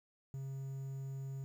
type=tone with quantisation; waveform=triangle; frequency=135.4 Hz; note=C#3; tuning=40 cents flat; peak=-38 dBFS; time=0.34-1.44 s; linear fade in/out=0 ms; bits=11; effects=none